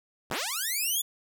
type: linear sweep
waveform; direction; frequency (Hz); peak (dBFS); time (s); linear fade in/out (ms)
5% pulse; up; 43.65 to 3486; -18; 0.3-1.02; 10
effects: none